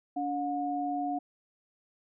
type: tone pair together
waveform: sine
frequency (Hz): 286.8 / 721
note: D4 / F#5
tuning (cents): -41 / -45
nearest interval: octave + major third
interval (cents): 1596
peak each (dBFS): -33 / -31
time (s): 0.16-1.19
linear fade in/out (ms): 10
effects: none